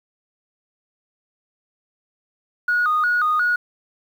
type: tone with vibrato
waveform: sine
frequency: 1339 Hz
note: E6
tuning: 27 cents sharp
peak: -15 dBFS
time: 2.68-3.56 s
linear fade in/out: 5 ms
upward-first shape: square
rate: 2.8 Hz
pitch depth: 140 cents each way
effects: tanh soft clip ceiling -12 dBFS + 8-bit